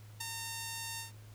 5% pulse tone with ADSR envelope, 913 Hz, A#5, 36 cents flat, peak -22 dBFS, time 0.2-1.12 s, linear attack 11 ms, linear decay 5 ms, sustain -5 dB, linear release 130 ms, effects added 106 Hz sine -50 dBFS peak until 1.34 s + pink hiss -61 dBFS RMS until 1.34 s

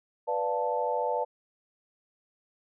sine chord, B half-diminished seventh, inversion none, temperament equal, 493.9 / 587.3 / 698.5 / 880 Hz, B4 / D5 / F5 / A5, 0 / 0 / 0 / 0 cents, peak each -31 / -32 / -35 / -30 dBFS, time 0.27-1.25 s, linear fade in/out 20 ms, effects none

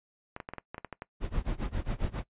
clicks, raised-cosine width 0.5 ms, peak -23 dBFS, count 10, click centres 0.364 / 0.402 / 0.489 / 0.536 / 0.583 / 0.745 / 0.781 / 0.847 / 0.927 / 1.021 s
brown noise with tremolo, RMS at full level -29 dBFS, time 1.2-2.25 s, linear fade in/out 50 ms, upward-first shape sine, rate 7.4 Hz, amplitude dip 95%
effects noise-tail reverb RT60 0.1 s tail -21 dB re dry + resampled to 8000 Hz

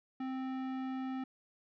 sine tone with tanh clipping, 261.6 Hz, C4, in tune, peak -38 dBFS, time 0.2-1.24 s, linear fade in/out 5 ms, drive 17 dB, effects none

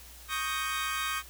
25% pulse chord, Eb dominant seventh, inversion third, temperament equal, 1108.7 / 1244.5 / 1568 / 1864.7 Hz, Db6 / Eb6 / G6 / Bb6, 0 / 0 / 0 / 0 cents, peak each -33 / -30 / -32 / -36 dBFS, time 0.28-1.23 s, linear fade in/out 50 ms, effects added 60 Hz sine -51 dBFS peak until 1.29 s + white hiss -51 dBFS RMS until 1.29 s

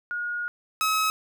sine / sawtooth tone pair in turn, 1438 / 1281.1 Hz, F#6 / E6, -50 / -50 cents, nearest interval major second, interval 200 cents, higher first, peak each -27 / -18 dBFS, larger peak second, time 0.11-0.48 / 0.81-1.1 s, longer first, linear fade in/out 0 ms, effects none

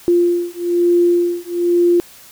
sine beating tone pair, 347.7 / 348.8 Hz, F4 / F4, -8 / -2 cents, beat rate 1.1 Hz, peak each -15 dBFS, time 0.08-2 s, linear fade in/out 0 ms, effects white hiss -42 dBFS RMS until 2.31 s

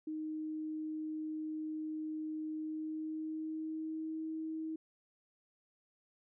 sine tone with pitch glide, 311.1 to 317.8 Hz, D#4 to D#4, 0 to +37 cents, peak -37 dBFS, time 0.07-4.76 s, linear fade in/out 5 ms, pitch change +37 cents, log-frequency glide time 2.53-4.24 s, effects none

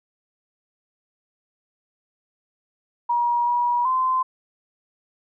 sine tone with pitch steps, 955 / 964 / 1033 Hz, A#5 / B5 / C6, +42 / -42 / -22 cents, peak -18 dBFS, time 3.09-4.23 s, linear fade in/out 10 ms, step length 380 ms, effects none

